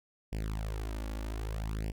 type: tone with flanger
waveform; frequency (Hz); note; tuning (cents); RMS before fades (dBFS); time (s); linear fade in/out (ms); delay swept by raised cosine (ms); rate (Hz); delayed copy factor
sawtooth; 53.5; A1; -48; -36; 0.32-1.92; 10; 0.38 to 3.58; 0.63; +1
effects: none